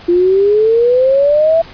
sine exponential sweep, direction up, 343.3 to 669 Hz, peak -7 dBFS, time 0.08-1.62 s, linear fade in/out 10 ms, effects pink hiss -36 dBFS RMS until 1.73 s + resampled to 11025 Hz

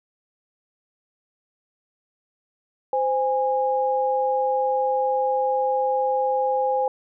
sine tone pair together, 518 / 822.3 Hz, C5 / G#5, -17 / -17 cents, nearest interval minor sixth, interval 800 cents, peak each -22 dBFS, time 2.93-6.88 s, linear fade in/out 2 ms, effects none

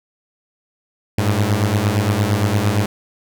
sawtooth beating tone pair, 99.4 / 108.1 Hz, G2 / A2, +25 / -30 cents, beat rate 8.7 Hz, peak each -14 dBFS, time 1.18-2.86 s, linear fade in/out 5 ms, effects none

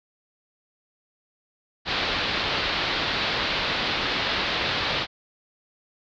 white low-pass noise, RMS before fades -26 dBFS, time 1.85-5.07 s, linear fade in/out 50 ms, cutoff 4400 Hz, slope 48 dB/octave, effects none

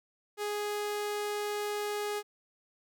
sawtooth tone, 415.3 Hz, G#4, in tune, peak -28 dBFS, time 0.37-2.23 s, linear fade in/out 50 ms, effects none

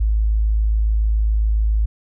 sine tone, 53.6 Hz, A1, 45 cents flat, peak -14 dBFS, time 0-1.86 s, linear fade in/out 10 ms, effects none

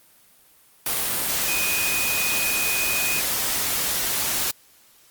sine tone in noise, 2489 Hz, D#7, in tune, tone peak -25 dBFS, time 1.48-3.2 s, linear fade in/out 2 ms, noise white, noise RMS -24 dBFS, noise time 0.86-4.51 s, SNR -4 dB, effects white hiss -55 dBFS RMS until 5.1 s + Opus 32 kbps

